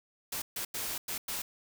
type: noise bursts at uneven times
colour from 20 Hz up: white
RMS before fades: -36 dBFS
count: 5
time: 0.32-0.42 / 0.56-0.65 / 0.74-0.98 / 1.08-1.18 / 1.28-1.42 s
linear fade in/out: 5 ms
effects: none